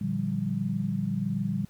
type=chord; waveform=sine; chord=G minor seventh; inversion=first; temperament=equal with one note detuned; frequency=116.54 / 148.28 / 174.61 / 196 Hz; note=Bb2 / D3 / F3 / G3; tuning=0 / +17 / 0 / 0 cents; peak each=-34 / -33 / -33 / -29 dBFS; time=0.01-1.65 s; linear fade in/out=5 ms; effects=pink hiss -60 dBFS RMS until 1.69 s